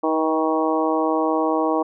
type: harmonic tone with a mistuned harmonic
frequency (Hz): 158.3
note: D#3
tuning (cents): +30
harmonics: 2 / 3 / 4 / 5 / 6 / 7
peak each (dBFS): -22 / -24 / -25 / -26 / -27 / -27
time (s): 0.03-1.83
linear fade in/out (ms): 10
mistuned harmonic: 3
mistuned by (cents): +17
effects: none